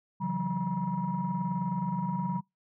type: tone cluster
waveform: sine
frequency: 138.7 / 168.3 / 187.3 / 960 Hz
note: C#3 / E3 / F#3 / B5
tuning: +1 / +36 / +21 / -49 cents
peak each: -36 / -33 / -31 / -33 dBFS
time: 0.2-2.41 s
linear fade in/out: 20 ms
effects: noise-tail reverb RT60 0.2 s tail -26 dB re dry + tanh soft clip ceiling -21 dBFS